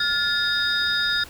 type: tone cluster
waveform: sine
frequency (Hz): 1412 / 1733 / 3703 / 4953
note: F6 / A6 / A#7 / D#8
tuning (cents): +19 / -27 / -12 / -9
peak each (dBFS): -25 / -26 / -24 / -28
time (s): 0-1.24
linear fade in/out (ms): 5
effects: pink hiss -43 dBFS RMS until 1.29 s